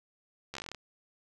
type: slowing click train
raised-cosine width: 0.2 ms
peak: -22 dBFS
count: 11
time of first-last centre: 0.54-0.747 s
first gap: 13 ms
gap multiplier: 1.1
effects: none

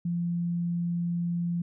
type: tone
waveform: sine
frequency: 172.3 Hz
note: F3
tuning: 23 cents flat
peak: -26 dBFS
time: 0.05-1.62 s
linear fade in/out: 5 ms
effects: none

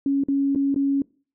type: tone with dropouts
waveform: sine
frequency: 277.2 Hz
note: C#4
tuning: in tune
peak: -18 dBFS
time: 0.06-1.02 s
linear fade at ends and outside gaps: 2 ms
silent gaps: 0.237-0.285 / 0.55-0.558 / 0.744-0.76 s
effects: noise-tail reverb RT60 0.4 s tail -23 dB re dry

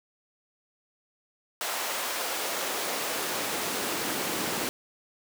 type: noise with high-pass filter sweep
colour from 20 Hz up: pink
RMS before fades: -31 dBFS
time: 1.61-4.69 s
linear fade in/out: 0 ms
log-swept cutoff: 740 to 210 Hz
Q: 0.93
effects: none

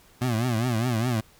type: tone with vibrato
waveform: 25% pulse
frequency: 118.2 Hz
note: A#2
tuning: 24 cents sharp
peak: -19 dBFS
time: 0.21-1.21 s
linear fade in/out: 10 ms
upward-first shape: triangle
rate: 4.9 Hz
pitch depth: 170 cents each way
effects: pink hiss -56 dBFS RMS until 1.39 s

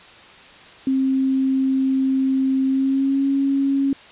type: tone with pitch glide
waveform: sine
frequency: 265.7 to 274.8 Hz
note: C4 to C#4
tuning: +27 to -15 cents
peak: -16 dBFS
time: 0.87-3.93 s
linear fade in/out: 2 ms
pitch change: +58 cents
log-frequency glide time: 2.66-3.26 s
effects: white hiss -44 dBFS RMS until 4.11 s + resampled to 8000 Hz

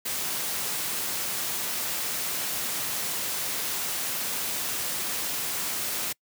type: noise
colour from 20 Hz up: white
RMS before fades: -30 dBFS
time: 0.05-6.13 s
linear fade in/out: 10 ms
effects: noise-tail reverb RT60 0.1 s tail -26 dB re dry + high-pass 100 Hz 12 dB/octave

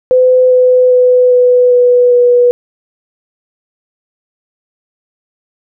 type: tone with pitch steps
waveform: sine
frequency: 508 / 503.9 / 499.8 / 495.8 / 491.8 / 487.9 Hz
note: B4 / B4 / B4 / B4 / B4 / B4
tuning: +49 / +35 / +21 / +7 / -7 / -21 cents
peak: -4 dBFS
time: 0.11-2.51 s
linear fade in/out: 0 ms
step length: 400 ms
effects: none

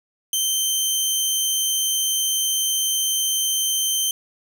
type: tone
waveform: 15% pulse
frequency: 3112 Hz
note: G7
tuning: 13 cents flat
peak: -12 dBFS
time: 0.33-4.11 s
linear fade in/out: 2 ms
effects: none

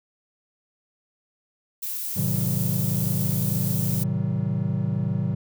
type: noise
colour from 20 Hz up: violet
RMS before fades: -30 dBFS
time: 1.82-4.04 s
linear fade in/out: 10 ms
type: chord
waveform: triangle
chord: A diminished seventh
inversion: none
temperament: just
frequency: 110 / 132 / 158.4 / 190.08 Hz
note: A2 / C3 / Eb3 / Gb3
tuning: 0 / +16 / +31 / +47 cents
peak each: -26 dBFS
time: 2.16-5.35 s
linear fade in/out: 10 ms
effects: none

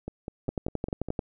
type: two click trains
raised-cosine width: 2 ms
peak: -15 / -21 dBFS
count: 9 / 6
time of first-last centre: 0.49-1.192 / 0.08-1.086 s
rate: 11.4 / 4.97 Hz
effects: none

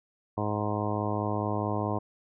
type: harmonic tone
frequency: 104.7 Hz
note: G#2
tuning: 15 cents sharp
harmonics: 1 / 2 / 3 / 4 / 5 / 6 / 7 / 8 / 9 / 10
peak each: -32 / -35 / -35 / -37 / -38 / -37 / -37 / -42 / -37 / -38 dBFS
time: 0.37-1.99 s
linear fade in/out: 10 ms
effects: none

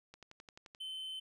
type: click train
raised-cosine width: 0.2 ms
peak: -35 dBFS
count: 8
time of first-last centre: 0.14-0.749 s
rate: 11.5 Hz
type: tone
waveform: triangle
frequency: 3067 Hz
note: G7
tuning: 38 cents flat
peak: -39 dBFS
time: 0.8-1.2 s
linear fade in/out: 10 ms
effects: none

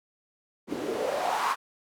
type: noise with band-pass filter sweep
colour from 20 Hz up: white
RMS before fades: -29 dBFS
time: 0.67-1.56 s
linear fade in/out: 50 ms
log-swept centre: 270 to 1200 Hz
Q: 4.4
effects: none

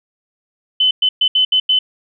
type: tone bursts at uneven times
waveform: sine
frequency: 3031 Hz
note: F#7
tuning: 41 cents sharp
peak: -10 dBFS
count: 6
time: 0.8-0.91 / 1.02-1.09 / 1.21-1.28 / 1.35-1.45 / 1.52-1.6 / 1.69-1.79 s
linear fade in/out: 5 ms
effects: none

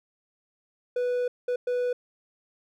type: tone bursts at uneven times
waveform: triangle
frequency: 492.9 Hz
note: B4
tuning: 3 cents flat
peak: -22 dBFS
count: 3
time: 0.96-1.28 / 1.48-1.56 / 1.67-1.93 s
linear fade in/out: 5 ms
effects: none

